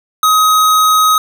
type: tone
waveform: square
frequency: 1263 Hz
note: D#6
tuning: 26 cents sharp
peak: -8 dBFS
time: 0.23-1.18 s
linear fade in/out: 2 ms
effects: none